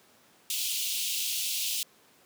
pink high-pass noise, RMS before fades -31 dBFS, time 0.5-1.83 s, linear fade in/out 2 ms, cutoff 2700 Hz, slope 48 dB/octave, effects pink hiss -60 dBFS RMS until 2.25 s + high-pass 200 Hz 12 dB/octave

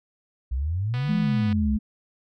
sine exponential two-way sweep, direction up then down, 59.5 to 174.61 to 61.9 Hz, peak -23 dBFS, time 0.51-1.77 s, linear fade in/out 10 ms, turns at 1.17 s
click train, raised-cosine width 0.3 ms, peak -23 dBFS, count 146, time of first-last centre 0.94-1.527 s, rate 247 Hz
sine tone, 212.2 Hz, G#3, 38 cents sharp, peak -22 dBFS, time 1.08-1.79 s, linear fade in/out 20 ms
effects none

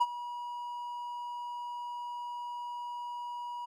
triangle tone with ADSR envelope, 965 Hz, B5, 40 cents flat, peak -19 dBFS, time 0-3.66 s, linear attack 15 ms, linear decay 40 ms, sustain -16 dB, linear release 15 ms, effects none

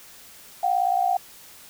sine tone pair together, 716 / 774 Hz, F5 / G5, +43 / -22 cents, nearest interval minor second, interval 135 cents, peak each -22 dBFS, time 0.63-1.17 s, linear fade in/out 5 ms, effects white hiss -47 dBFS RMS until 1.69 s

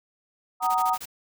sine chord, D# minor, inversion first, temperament just, 746.7 / 933.4 / 1244.5 Hz, F#5 / A#5 / D#6, +16 / +2 / 0 cents, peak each -25 dBFS, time 0.6-0.98 s, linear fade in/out 50 ms
white noise bursts, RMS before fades -37 dBFS, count 6, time 0.62-1.057 s, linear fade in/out 10 ms, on 52 ms, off 25 ms
effects none

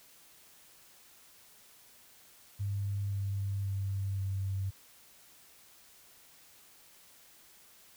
sine tone with pitch steps, 100.1 / 99.01 / 97.93 / 96.86 Hz, G2 / G2 / G2 / G2, +37 / +18 / -1 / -20 cents, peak -31 dBFS, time 2.59-4.71 s, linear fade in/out 20 ms, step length 530 ms, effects white hiss -59 dBFS RMS until 7.96 s

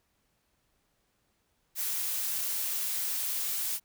blue noise, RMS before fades -32 dBFS, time 1.75-3.8 s, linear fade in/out 50 ms, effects pink hiss -74 dBFS RMS until 3.84 s

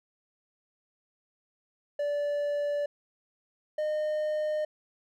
triangle tone pair in turn, 581 / 610.8 Hz, D5 / D#5, -19 / -32 cents, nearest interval minor second, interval 87 cents, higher second, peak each -25 dBFS, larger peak neither, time 1.99-2.86 / 3.78-4.65 s, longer neither, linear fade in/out 5 ms, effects none

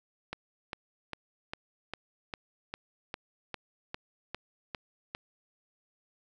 click train, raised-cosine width 0.3 ms, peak -20 dBFS, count 13, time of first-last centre 0.33-5.149 s, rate 2.49 Hz, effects none

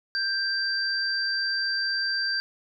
sine tone pair together, 1577 / 4698 Hz, G6 / D8, +10 / 0 cents, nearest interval octave + perfect fifth, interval 1890 cents, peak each -27 dBFS, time 0.15-2.4 s, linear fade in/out 0 ms, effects none

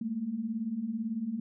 sine beating tone pair, 209.3 / 227.3 Hz, G#3 / A#3, +14 / -43 cents, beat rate 18 Hz, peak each -37 / -32 dBFS, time 0.01-1.4 s, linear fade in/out 5 ms, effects none

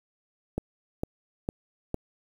click train, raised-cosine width 2 ms, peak -15 dBFS, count 4, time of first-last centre 0.58-1.944 s, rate 2.2 Hz, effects 8-bit

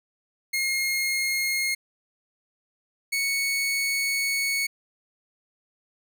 sawtooth tone pair in turn, 2146 / 2217 Hz, C7 / C#7, +43 / 0 cents, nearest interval minor second, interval 57 cents, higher second, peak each -20 dBFS, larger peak neither, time 0.53-1.75 / 3.12-4.67 s, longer second, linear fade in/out 10 ms, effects none

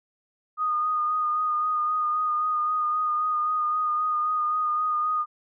sine tone with vibrato, 1232 Hz, D#6, 17 cents flat, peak -22 dBFS, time 0.57-5.26 s, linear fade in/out 50 ms, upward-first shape sine, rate 3.8 Hz, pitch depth 21 cents each way, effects none

